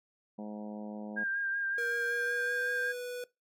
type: harmonic tone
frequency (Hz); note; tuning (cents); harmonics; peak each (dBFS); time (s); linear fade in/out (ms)
105.5; G#2; +28; 2 / 3 / 4 / 5 / 6 / 7 / 8 / 9; -39 / -49 / -51 / -48 / -51 / -51 / -57 / -56; 0.38-1.24; 10
type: tone with vibrato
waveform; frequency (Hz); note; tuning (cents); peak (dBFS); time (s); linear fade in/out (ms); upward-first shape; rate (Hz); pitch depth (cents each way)
sine; 1601; G6; +36; -30; 1.16-2.93; 20; sine; 5.3; 26
type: tone with pitch glide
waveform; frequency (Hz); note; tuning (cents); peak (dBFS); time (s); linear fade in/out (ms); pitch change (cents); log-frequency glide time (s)
square; 473.8 to 492.2; A#4 to B4; +28 to -6; -37; 1.78-3.24; 2; +66; 2.02-2.62
effects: noise-tail reverb RT60 0.2 s tail -20 dB re dry + MP3 96 kbps